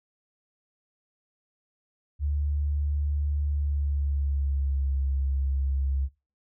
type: tone with pitch glide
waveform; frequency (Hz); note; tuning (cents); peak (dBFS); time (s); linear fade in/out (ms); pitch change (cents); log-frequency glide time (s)
sine; 72.8 to 67.92; D2 to C#2; -15 to -35; -24; 2.19-6.09; 50; -120; 3.46-4.97
effects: noise-tail reverb RT60 0.3 s tail -19 dB re dry